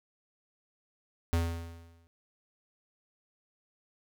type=tone with exponential decay; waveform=square; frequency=83.9 Hz; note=E2; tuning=31 cents sharp; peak=-24 dBFS; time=1.33-2.07 s; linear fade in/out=0 ms; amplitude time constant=160 ms; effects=none